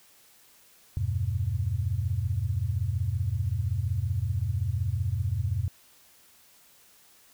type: chord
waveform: sine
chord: E minor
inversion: none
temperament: equal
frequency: 82.41 / 98 / 123.47 Hz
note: E2 / G2 / B2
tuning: 0 / 0 / 0 cents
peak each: -31 / -28 / -31 dBFS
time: 0.97-5.68 s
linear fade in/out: 0 ms
effects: white hiss -58 dBFS RMS until 7.33 s